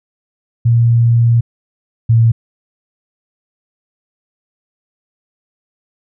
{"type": "tone pair in turn", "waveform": "sine", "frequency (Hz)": [117.3, 114.62], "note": ["A#2", "A#2"], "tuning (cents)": [11, -29], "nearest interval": "unison", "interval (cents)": 40, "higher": "first", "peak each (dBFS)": [-7, -6], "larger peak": "second", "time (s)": [[0.65, 1.41], [2.09, 2.32]], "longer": "first", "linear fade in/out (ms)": 10, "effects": []}